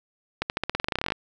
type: accelerating click train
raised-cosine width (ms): 0.3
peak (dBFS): -9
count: 18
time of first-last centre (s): 0.42-1.121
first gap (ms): 79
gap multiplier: 0.91
effects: none